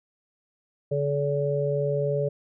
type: harmonic tone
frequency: 143.1 Hz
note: D3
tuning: 45 cents flat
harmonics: 1 / 3 / 4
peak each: -27 / -27 / -27 dBFS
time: 0.91-2.29 s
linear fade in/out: 10 ms
effects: none